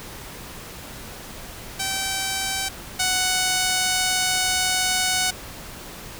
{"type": "tone pair in turn", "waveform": "5% pulse", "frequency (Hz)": [773, 741], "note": ["G5", "F#5"], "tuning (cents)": [-24, 2], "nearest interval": "minor second", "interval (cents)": 74, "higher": "first", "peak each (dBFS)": [-12, -8], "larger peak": "second", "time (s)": [[1.79, 2.69], [2.99, 5.31]], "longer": "second", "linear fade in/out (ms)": 10, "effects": ["pink hiss -38 dBFS RMS until 6.19 s"]}